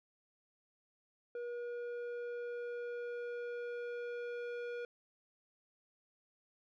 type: tone with low-pass filter sweep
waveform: square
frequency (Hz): 480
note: B4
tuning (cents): -49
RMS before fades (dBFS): -42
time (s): 1.35-4.85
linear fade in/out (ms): 2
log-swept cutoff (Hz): 1100 to 2200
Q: 0.92
effects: none